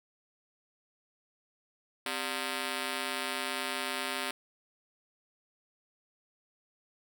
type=ring-modulated tone; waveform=5% pulse; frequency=327.6 Hz; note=E4; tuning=11 cents flat; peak=-18 dBFS; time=2.06-4.31 s; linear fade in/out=2 ms; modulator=68.7 Hz; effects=none